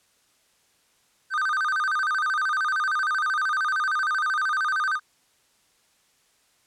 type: tone with vibrato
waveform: triangle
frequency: 1371 Hz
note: F6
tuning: 32 cents flat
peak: -20 dBFS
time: 1.3-5 s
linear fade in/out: 50 ms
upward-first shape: square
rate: 13 Hz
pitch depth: 200 cents each way
effects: white hiss -64 dBFS RMS until 6.66 s + low-pass 10000 Hz 12 dB/octave